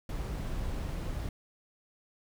brown noise, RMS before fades -35 dBFS, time 0.09-1.29 s, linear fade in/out 2 ms, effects none

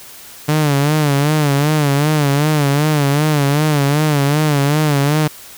sawtooth tone with vibrato, 146.83 Hz, D3, in tune, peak -8 dBFS, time 0.48-5.28 s, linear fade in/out 10 ms, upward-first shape sine, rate 2.6 Hz, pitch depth 94 cents each way, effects white hiss -37 dBFS RMS until 5.57 s

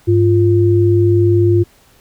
sine tone pair together, 102.24 / 347.8 Hz, G#2 / F4, -27 / -7 cents, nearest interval octave + major sixth, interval 2120 cents, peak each -11 dBFS, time 0.07-1.64 s, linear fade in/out 20 ms, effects pink hiss -50 dBFS RMS until 2 s

